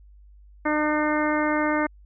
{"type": "harmonic tone", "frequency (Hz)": 302.5, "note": "D#4", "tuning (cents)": -49, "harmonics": [1, 2, 3, 4, 5, 6, 7], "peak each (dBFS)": [-24, -27, -29, -30, -31, -32, -32], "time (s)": [0.65, 1.87], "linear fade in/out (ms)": 10, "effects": ["added 50 Hz sine -47 dBFS peak until 2.05 s"]}